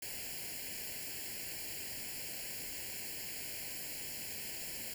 white noise with comb filter, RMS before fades -43 dBFS, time 0.02-4.94 s, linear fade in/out 5 ms, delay 0.41 ms, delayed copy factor +1, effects none

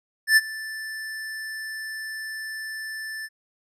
square tone with ADSR envelope, 1760 Hz, A6, in tune, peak -12 dBFS, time 0.27-3.29 s, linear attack 97 ms, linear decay 34 ms, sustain -20 dB, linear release 43 ms, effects resampled to 32000 Hz

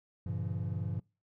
triangle chord, G diminished seventh, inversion none, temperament just, 98 / 117.6 / 141.12 / 169.34 Hz, G2 / Bb2 / Db3 / Fb3, 0 / +16 / +31 / +47 cents, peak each -34 / -37 / -39 / -38 dBFS, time 0.26-1 s, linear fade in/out 5 ms, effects noise-tail reverb RT60 0.3 s tail -24 dB re dry

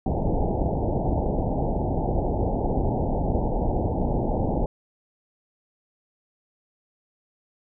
pink low-pass noise, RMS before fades -24 dBFS, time 0.06-4.66 s, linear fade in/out 2 ms, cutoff 880 Hz, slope 96 dB/octave, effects none

